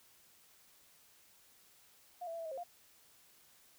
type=tone with pitch steps; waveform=sine; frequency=711 / 661 / 670 / 659 / 634 / 535 / 702 Hz; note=F5 / E5 / E5 / E5 / D#5 / C5 / F5; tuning=+31 / +5 / +28 / -1 / +32 / +38 / +9 cents; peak=-40 dBFS; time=2.21-2.637 s; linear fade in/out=10 ms; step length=61 ms; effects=white hiss -65 dBFS RMS until 3.78 s